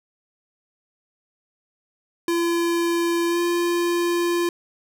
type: tone with pitch glide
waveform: square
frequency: 340.4 to 345.8 Hz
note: F4 to F4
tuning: -44 to -17 cents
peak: -20 dBFS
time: 2.28-4.49 s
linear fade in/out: 2 ms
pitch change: +27 cents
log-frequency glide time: 3.28-3.4 s
effects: none